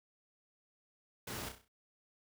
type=noise with echo; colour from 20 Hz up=pink; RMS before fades=-43 dBFS; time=1.27-1.49 s; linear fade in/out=5 ms; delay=32 ms; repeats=6; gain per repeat=-6 dB; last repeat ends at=1.682 s; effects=high-pass 60 Hz 12 dB/octave